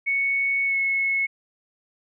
sine tone with pitch glide, 2217 to 2189 Hz, C#7 to C#7, 0 to -22 cents, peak -20 dBFS, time 0.06-1.27 s, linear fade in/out 20 ms, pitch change -22 cents, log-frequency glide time 0.65-0.76 s, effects none

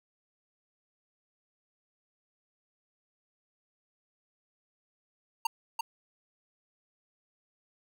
square tone with echo, 923 Hz, A#5, 17 cents flat, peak -26 dBFS, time 5.45-5.47 s, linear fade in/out 5 ms, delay 340 ms, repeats 1, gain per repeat -4 dB, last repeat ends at 5.81 s, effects none

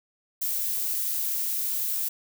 violet noise, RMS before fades -28 dBFS, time 0.41-2.09 s, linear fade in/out 10 ms, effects none

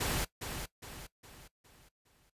pink noise with echo, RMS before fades -33 dBFS, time 0-0.25 s, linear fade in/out 10 ms, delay 410 ms, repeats 5, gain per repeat -7 dB, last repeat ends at 2.3 s, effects noise-tail reverb RT60 0.1 s tail -17 dB re dry + resampled to 32000 Hz

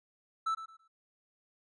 triangle tone with echo, 1318.5 Hz, E6, in tune, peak -27 dBFS, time 0.46-0.55 s, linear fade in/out 10 ms, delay 110 ms, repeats 3, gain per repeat -12 dB, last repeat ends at 0.88 s, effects resampled to 22050 Hz

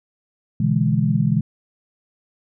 sine chord, E dominant seventh, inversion second, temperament equal, 123.47 / 146.83 / 164.81 / 207.7 Hz, B2 / D3 / E3 / G#3, 0 / 0 / 0 / 0 cents, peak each -21 dBFS, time 0.6-1.41 s, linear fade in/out 5 ms, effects none

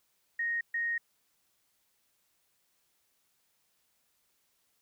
sine tone bursts at uneven times, 1864.7 Hz, A#6, in tune, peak -29 dBFS, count 2, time 0.39-0.61 / 0.74-0.98 s, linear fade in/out 5 ms, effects white hiss -74 dBFS RMS until 4.81 s

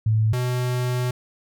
sine / square tone pair in turn, 109.4 / 124.67 Hz, A2 / B2, -9 / +17 cents, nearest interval major second, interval 226 cents, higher second, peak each -16 / -22 dBFS, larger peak first, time 0.06-0.33 / 0.33-1.11 s, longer second, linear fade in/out 5 ms, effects none

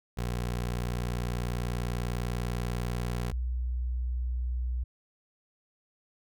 20% pulse / sine tone pair in turn, 60.1 / 61.43 Hz, B1 / B1, -46 / -9 cents, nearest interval unison, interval 37 cents, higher second, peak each -25 / -28 dBFS, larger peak first, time 0.17-3.32 / 3.32-4.84 s, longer first, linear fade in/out 10 ms, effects none

